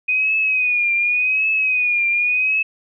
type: tone with vibrato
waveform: sine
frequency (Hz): 2489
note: D#7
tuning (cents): 0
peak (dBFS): -15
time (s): 0.08-2.63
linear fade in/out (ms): 10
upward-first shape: triangle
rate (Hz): 0.88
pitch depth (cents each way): 82
effects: none